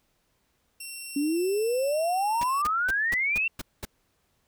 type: tone with vibrato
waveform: 10% pulse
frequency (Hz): 2700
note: E7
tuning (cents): +41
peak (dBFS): -29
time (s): 0.8-2.62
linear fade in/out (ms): 5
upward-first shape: square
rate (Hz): 0.89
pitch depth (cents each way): 15
type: exponential sweep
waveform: sine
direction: up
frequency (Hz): 277.3 to 2747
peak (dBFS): -23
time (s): 1.16-3.48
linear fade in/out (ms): 5
type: noise bursts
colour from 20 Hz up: pink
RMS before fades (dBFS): -34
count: 7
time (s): 2.41-3.852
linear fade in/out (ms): 5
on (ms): 26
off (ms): 210
effects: pink hiss -71 dBFS RMS until 4.47 s